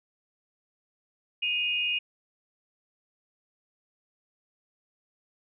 sine tone pair together, 2489 / 2846 Hz, D#7 / F7, 0 / +32 cents, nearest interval major second, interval 232 cents, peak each -28 dBFS, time 1.42-1.99 s, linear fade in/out 10 ms, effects none

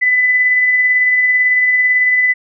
sine tone with tremolo, 2000 Hz, B6, 21 cents sharp, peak -8 dBFS, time 0.01-2.34 s, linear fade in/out 20 ms, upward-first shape sine, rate 18 Hz, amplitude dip 30%, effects none

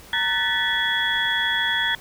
sine tone cluster, 923 / 1500 / 1756 / 1948 / 3354 Hz, A#5 / F#6 / A6 / B6 / G#7, -17 / +23 / -4 / -24 / +16 cents, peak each -30 / -28 / -24 / -28 / -24 dBFS, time 0.13-1.95 s, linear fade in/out 2 ms, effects pink hiss -45 dBFS RMS until 2 s

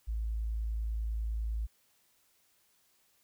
sine tone, 55 Hz, A1, in tune, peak -31 dBFS, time 0.07-1.67 s, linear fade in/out 20 ms, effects white hiss -70 dBFS RMS until 3.23 s

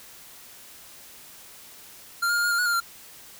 square tone with pitch steps, 1390 / 1417 / 1408 / 1426 / 1396 / 1461 / 1404 / 1379 Hz, F6 / F6 / F6 / F6 / F6 / F#6 / F6 / F6, -9 / +25 / +14 / +36 / -1 / -22 / +9 / -22 cents, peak -22 dBFS, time 2.22-2.804 s, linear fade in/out 10 ms, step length 73 ms, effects white hiss -47 dBFS RMS until 3.39 s

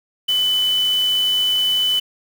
sine tone in noise, 3000 Hz, F#7, 23 cents sharp, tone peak -15 dBFS, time 0.28-2 s, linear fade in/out 10 ms, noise white, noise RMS -33 dBFS, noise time 0.28-2 s, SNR +15 dB, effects none

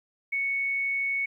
sine tone, 2217 Hz, C#7, in tune, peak -25 dBFS, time 0.32-1.26 s, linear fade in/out 10 ms, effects 11-bit

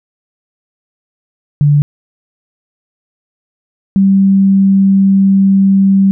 sine tone pair in turn, 145.8 / 194.62 Hz, D3 / G3, -12 / -12 cents, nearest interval perfect fourth, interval 500 cents, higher second, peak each -5 dBFS, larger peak neither, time 1.61-1.82 / 3.96-6.11 s, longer second, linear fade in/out 0 ms, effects none

